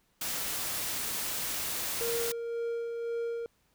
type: noise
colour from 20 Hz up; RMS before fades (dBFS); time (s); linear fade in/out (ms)
white; -34; 0.21-2.32; 5
type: tone with tremolo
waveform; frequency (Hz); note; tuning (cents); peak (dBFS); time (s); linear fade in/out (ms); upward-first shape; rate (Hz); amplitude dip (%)
triangle; 466.2; A#4; 0; -28; 2.01-3.46; 0; sine; 1.9; 35
effects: pink hiss -71 dBFS RMS until 3.74 s